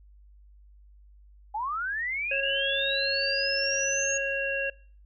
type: linear sweep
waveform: sine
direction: up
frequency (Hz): 808 to 6640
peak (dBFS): -28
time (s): 1.54-4.18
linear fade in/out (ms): 10
type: harmonic tone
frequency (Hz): 549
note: C#5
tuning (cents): -17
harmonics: 1 / 3 / 5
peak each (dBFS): -31 / -31 / -31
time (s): 2.31-4.7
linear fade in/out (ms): 5
effects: noise-tail reverb RT60 0.5 s tail -24 dB re dry + added 50 Hz sine -51 dBFS peak until 5.05 s